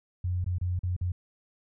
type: tone with dropouts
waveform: sine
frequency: 89.8 Hz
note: F2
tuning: 49 cents sharp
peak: -26 dBFS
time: 0.24-1.12 s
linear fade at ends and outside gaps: 5 ms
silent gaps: 0.444-0.462 / 0.584-0.612 / 0.792-0.833 / 0.965-1.011 s
effects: none